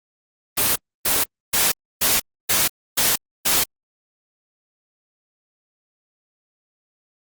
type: noise bursts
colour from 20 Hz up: white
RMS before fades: -18 dBFS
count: 7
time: 0.57-3.64 s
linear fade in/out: 10 ms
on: 190 ms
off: 290 ms
effects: Opus 24 kbps